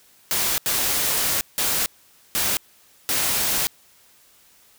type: noise bursts at uneven times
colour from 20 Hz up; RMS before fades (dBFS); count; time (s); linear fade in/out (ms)
white; -22; 5; 0.31-0.58 / 0.66-1.41 / 1.58-1.86 / 2.35-2.57 / 3.09-3.67; 0
effects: white hiss -55 dBFS RMS until 4.78 s